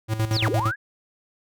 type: tone with tremolo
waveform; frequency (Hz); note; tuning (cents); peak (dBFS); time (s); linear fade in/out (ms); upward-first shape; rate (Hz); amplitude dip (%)
square; 110; A2; 0; -20; 0.08-0.72; 50; square; 8.7; 70
type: linear two-way sweep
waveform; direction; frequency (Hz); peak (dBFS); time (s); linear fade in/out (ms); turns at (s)
sine; down then up; 6272 to 268.4 to 1744; -23; 0.32-0.76; 50; 0.49
effects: none